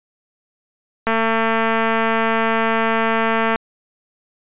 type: click train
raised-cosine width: 0.5 ms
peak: -4 dBFS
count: 561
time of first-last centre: 1.07-3.559 s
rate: 225 Hz
effects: resampled to 8000 Hz